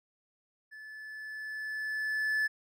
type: tone with level ramp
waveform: triangle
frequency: 1735 Hz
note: A6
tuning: 25 cents flat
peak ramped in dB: -44 to -24 dBFS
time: 0.71-2.48 s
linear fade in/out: 20 ms
effects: none